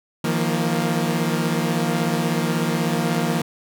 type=chord; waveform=sawtooth; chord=Eb suspended second; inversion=none; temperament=equal with one note detuned; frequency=158.28 / 174.61 / 233.1 Hz; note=Eb3 / F3 / Bb3; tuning=+30 / 0 / 0 cents; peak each=-20 dBFS; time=0.24-3.42 s; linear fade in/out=5 ms; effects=none